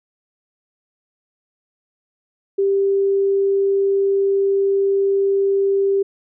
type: tone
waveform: sine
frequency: 393.8 Hz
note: G4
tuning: 8 cents sharp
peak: -14 dBFS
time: 2.58-6.03 s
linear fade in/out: 10 ms
effects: none